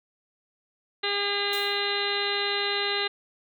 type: harmonic tone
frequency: 404.6 Hz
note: G#4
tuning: 45 cents flat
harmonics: 1 / 2 / 3 / 4 / 5 / 6 / 7 / 8 / 9 / 10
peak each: -31 / -35 / -36 / -34 / -32 / -40 / -33 / -40 / -33 / -31 dBFS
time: 1.03-3.08 s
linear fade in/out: 10 ms
type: noise with exponential decay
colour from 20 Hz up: blue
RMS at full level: -35 dBFS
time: 1.53-1.88 s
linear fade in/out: 2 ms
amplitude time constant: 75 ms
effects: MP3 96 kbps